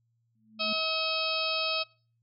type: tone with exponential growth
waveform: sine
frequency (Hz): 218.6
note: A3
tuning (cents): -11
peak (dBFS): -33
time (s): 0.35-0.73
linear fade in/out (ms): 5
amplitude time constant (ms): 81
type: harmonic tone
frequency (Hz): 640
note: D#5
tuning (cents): +49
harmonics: 1 / 2 / 4 / 5 / 6 / 7 / 8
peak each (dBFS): -35 / -36 / -33 / -36 / -35 / -35 / -36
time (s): 0.59-1.84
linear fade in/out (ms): 20
effects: noise-tail reverb RT60 0.4 s tail -23 dB re dry + added 116 Hz sine -70 dBFS peak until 2.22 s